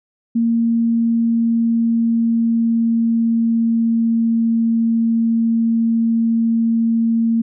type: tone with pitch glide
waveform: sine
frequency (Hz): 230.9 to 228.5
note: A#3 to A#3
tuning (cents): -16 to -34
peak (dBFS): -13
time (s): 0.35-7.42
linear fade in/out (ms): 10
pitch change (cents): -18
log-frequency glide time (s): 0.68-4.64
effects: none